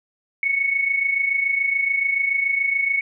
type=tone pair together; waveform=sine; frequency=2190 / 2217 Hz; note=C#7 / C#7; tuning=-22 / 0 cents; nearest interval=unison; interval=22 cents; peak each=-25 / -19 dBFS; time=0.43-3.01 s; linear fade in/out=2 ms; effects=none